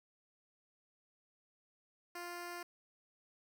10% pulse tone, 349.4 Hz, F4, 1 cent sharp, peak -35 dBFS, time 2.15-2.63 s, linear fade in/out 5 ms, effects none

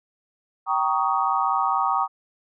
sine chord, Eb dominant seventh, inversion first, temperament just, 777.8 / 933.4 / 1120.1 / 1244.5 Hz, G5 / Bb5 / Db6 / Eb6, -14 / +2 / +18 / 0 cents, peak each -25 dBFS, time 0.66-2.08 s, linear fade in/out 50 ms, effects none

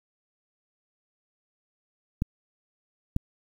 clicks, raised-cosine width 5 ms, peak -12 dBFS, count 2, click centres 2.221 / 3.164 s, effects 8-bit

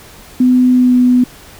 sine tone with pitch glide, 251.9 to 248.9 Hz, B3 to B3, +34 to +14 cents, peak -6 dBFS, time 0.4-1.24 s, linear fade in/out 5 ms, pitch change -20 cents, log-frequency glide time 0.71-0.95 s, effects pink hiss -38 dBFS RMS until 1.59 s

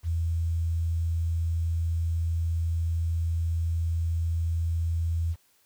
sine tone with quantisation, 83.1 Hz, E2, 15 cents sharp, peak -24 dBFS, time 0.03-5.36 s, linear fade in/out 50 ms, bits 9, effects white hiss -65 dBFS RMS until 5.65 s

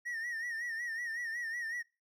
triangle tone with vibrato, 1864.7 Hz, A#6, in tune, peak -34 dBFS, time 0.05-1.83 s, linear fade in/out 20 ms, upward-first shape sine, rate 5.4 Hz, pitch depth 78 cents each way, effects noise-tail reverb RT60 0.3 s tail -25 dB re dry

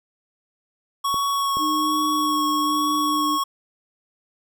square tone with vibrato, 1108.7 Hz, C#6, in tune, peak -21 dBFS, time 1.04-3.44 s, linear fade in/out 10 ms, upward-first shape sine, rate 1.2 Hz, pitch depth 15 cents each way
clicks, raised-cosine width 2 ms, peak -20 dBFS, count 2, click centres 1.143 / 1.57 s
sine tone with pitch glide, 306.4 to 300.8 Hz, D#4 to D4, -27 to +42 cents, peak -24 dBFS, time 1.58-3.39 s, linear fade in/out 50 ms, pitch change -31 cents, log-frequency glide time 1.91-2.48 s
effects none

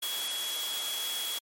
sine tone in noise, 3342 Hz, G#7, 10 cents sharp, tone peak -33 dBFS, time 0.02-1.39 s, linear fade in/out 10 ms, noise white, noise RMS -36 dBFS, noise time 0.02-1.39 s, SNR 0 dB, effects high-pass 400 Hz 12 dB/octave + MP3 64 kbps

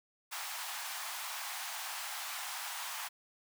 pink high-pass noise, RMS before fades -41 dBFS, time 0.31-3.09 s, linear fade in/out 20 ms, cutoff 740 Hz, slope 48 dB/octave, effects none

